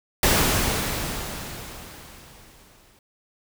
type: noise with exponential decay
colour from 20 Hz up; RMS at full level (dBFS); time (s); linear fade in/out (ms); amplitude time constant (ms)
pink; -17; 0.23-2.99; 2; 600
effects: none